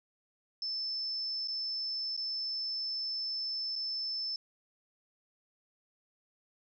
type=tone with dropouts; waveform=sine; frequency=5274 Hz; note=E8; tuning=in tune; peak=-33 dBFS; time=0.62-4.36 s; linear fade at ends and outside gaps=2 ms; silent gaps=1.475-1.482 / 2.166-2.175 / 3.756-3.76 s; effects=none